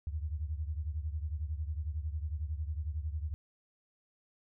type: beating tone pair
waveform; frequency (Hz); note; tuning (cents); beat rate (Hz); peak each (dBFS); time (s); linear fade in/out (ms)
sine; 74 / 85; D2 / F2; +14 / -46; 11; -35 / -39; 0.07-3.34; 0
effects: none